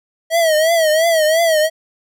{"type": "tone with vibrato", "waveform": "square", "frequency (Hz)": 643, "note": "E5", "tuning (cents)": -43, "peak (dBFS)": -12, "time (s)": [0.3, 1.7], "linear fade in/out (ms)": 50, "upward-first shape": "triangle", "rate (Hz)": 2.9, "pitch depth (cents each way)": 110, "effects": []}